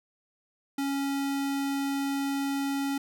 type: tone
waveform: square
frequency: 277.2 Hz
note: C#4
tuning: in tune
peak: -28 dBFS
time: 0.78-2.98 s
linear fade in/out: 5 ms
effects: none